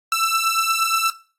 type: beating tone pair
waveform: sawtooth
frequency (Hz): 1326 / 1334.5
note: E6 / E6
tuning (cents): +10 / +21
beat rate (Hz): 8.5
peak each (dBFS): -17 / -17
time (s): 0.12-1.1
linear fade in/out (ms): 2
effects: noise-tail reverb RT60 0.4 s tail -18 dB re dry + AAC 48 kbps

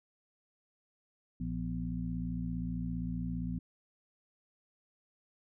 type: harmonic tone with a mistuned harmonic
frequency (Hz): 57.4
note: A#1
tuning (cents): -26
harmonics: 1 / 2 / 3 / 4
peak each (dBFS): -40 / -42 / -37 / -39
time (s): 1.4-3.59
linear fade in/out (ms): 5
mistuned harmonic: 4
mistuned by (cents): +130
effects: none

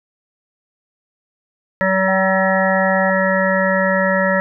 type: harmonic tone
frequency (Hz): 190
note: F#3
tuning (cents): +46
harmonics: 1 / 3 / 5 / 7 / 9 / 10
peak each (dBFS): -20 / -17 / -24 / -24 / -22 / -21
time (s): 1.81-4.4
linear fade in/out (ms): 0
type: tone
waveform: sine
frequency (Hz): 765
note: G5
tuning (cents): -42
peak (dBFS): -22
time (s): 2.08-3.1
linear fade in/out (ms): 2
effects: none

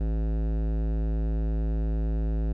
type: tone with hard clipping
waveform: sine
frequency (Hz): 54.4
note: A1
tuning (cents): -19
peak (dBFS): -26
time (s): 0-2.53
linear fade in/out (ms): 10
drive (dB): 16
effects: none

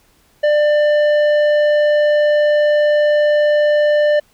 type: tone with tanh clipping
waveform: sine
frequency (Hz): 595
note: D5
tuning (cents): +22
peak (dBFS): -12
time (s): 0.43-4.2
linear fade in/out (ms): 10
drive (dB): 10
effects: pink hiss -55 dBFS RMS until 4.33 s

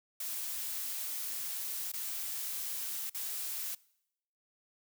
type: noise with dropouts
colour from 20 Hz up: blue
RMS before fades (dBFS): -38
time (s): 0.2-3.75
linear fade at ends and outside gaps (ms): 5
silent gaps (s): 1.919-1.935 / 3.098-3.145
effects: noise-tail reverb RT60 0.8 s tail -23 dB re dry

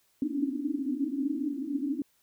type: band-pass noise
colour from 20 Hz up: pink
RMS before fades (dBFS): -31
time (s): 0.22-2.02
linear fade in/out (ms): 2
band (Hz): 260 to 300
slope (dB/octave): 96
effects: white hiss -69 dBFS RMS until 2.22 s

